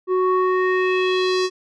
square tone with low-pass filter sweep, 370 Hz, F#4, in tune, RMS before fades -19 dBFS, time 0.07-1.5 s, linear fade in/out 50 ms, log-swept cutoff 800 to 5600 Hz, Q 2.6, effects none

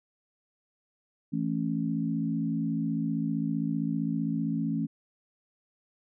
sine chord, A major, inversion second, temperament equal with one note detuned, 164.81 / 220 / 275.6 Hz, E3 / A3 / C#4, 0 / 0 / -10 cents, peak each -31 dBFS, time 1.32-4.87 s, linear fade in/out 20 ms, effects none

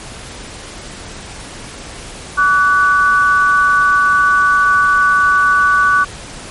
sine tone pair together, 1147 / 1484 Hz, D6 / F#6, -41 / +5 cents, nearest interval major third, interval 446 cents, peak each -11 dBFS, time 2.37-6.05 s, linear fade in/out 20 ms, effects pink hiss -31 dBFS RMS until 6.5 s + MP3 48 kbps

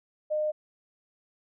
sine tone, 610 Hz, D#5, 34 cents flat, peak -25 dBFS, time 0.3-0.52 s, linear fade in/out 20 ms, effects none

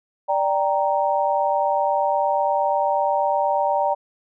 sine chord, G minor, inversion second, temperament equal, 587.3 / 784 / 932.3 Hz, D5 / G5 / Bb5, 0 / 0 / 0 cents, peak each -22 dBFS, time 0.28-3.95 s, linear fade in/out 20 ms, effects none

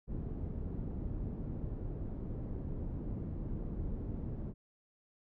pink low-pass noise, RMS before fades -39 dBFS, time 0.07-4.54 s, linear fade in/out 50 ms, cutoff 280 Hz, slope 12 dB/octave, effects none

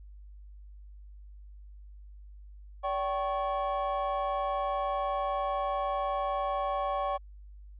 triangle tone cluster, 575 / 770 / 1101 Hz, D5 / G5 / C#6, -37 / -31 / -12 cents, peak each -31 dBFS, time 2.83-7.18 s, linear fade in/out 20 ms, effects added 50 Hz sine -46 dBFS peak until 7.79 s + resampled to 8000 Hz

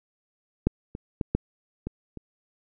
clicks, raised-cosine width 3 ms, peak -7 / -22 / -13 / -9 / -18 / -25 dBFS, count 6, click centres 0.67 / 0.951 / 1.212 / 1.35 / 1.87 / 2.173 s, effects none

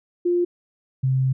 sine tone pair in turn, 351 / 131.48 Hz, F4 / C3, +9 / +9 cents, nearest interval octave + perfect fourth, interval 1700 cents, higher first, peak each -17 dBFS, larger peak neither, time 0.25-0.45 / 1.03-1.33 s, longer second, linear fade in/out 10 ms, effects none

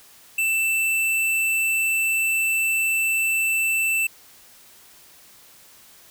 square tone, 2661 Hz, E7, 16 cents sharp, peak -20 dBFS, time 0.38-4.07 s, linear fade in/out 5 ms, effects white hiss -50 dBFS RMS until 6.1 s

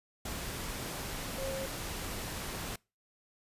sine tone in noise, 537 Hz, C5, 45 cents sharp, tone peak -36 dBFS, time 1.38-1.66 s, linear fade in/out 5 ms, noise pink, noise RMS -39 dBFS, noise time 0.25-2.76 s, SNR 0 dB, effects noise-tail reverb RT60 0.3 s tail -26 dB re dry + resampled to 32000 Hz

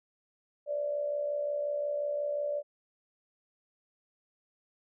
sine tone with amplitude modulation, 583 Hz, D5, 13 cents flat, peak -27 dBFS, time 0.66-2.63 s, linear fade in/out 50 ms, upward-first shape sine, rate 65.6 Hz, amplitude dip 55%, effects none

